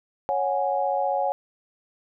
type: chord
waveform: sine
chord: C# suspended fourth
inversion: none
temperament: equal with one note detuned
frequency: 554.4 / 735.3 / 830.6 Hz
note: C#5 / F#5 / G#5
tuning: 0 / -11 / 0 cents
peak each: -26 dBFS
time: 0.29-1.32 s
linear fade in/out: 0 ms
effects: none